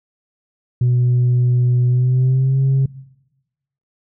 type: tone with pitch glide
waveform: sine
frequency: 123.47 to 134.64 Hz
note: B2 to C3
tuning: 0 to +50 cents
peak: -10 dBFS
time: 0.81-2.86 s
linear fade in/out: 5 ms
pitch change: +150 cents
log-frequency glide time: 1.87-2.6 s
effects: noise-tail reverb RT60 1.0 s tail -20 dB re dry + tanh soft clip ceiling -10 dBFS